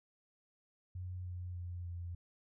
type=tone with pitch steps; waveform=sine; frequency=90.9 / 89.55 / 88.21 / 86.9 Hz; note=F#2 / F2 / F2 / F2; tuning=-30 / +44 / +18 / -8 cents; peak=-40 dBFS; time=0.95-2.15 s; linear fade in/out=5 ms; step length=300 ms; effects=none